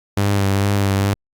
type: tone with vibrato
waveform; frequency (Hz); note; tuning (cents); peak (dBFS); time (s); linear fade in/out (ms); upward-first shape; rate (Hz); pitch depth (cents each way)
sawtooth; 99.4; G2; +25; -11; 0.17-1.14; 5; sine; 2.3; 27
effects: Opus 48 kbps